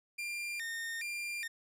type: tone with vibrato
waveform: 40% pulse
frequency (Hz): 2093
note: C7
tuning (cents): 0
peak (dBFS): -36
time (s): 0.18-1.48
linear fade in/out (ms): 10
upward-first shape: square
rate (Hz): 1.2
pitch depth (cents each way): 230
effects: resampled to 32000 Hz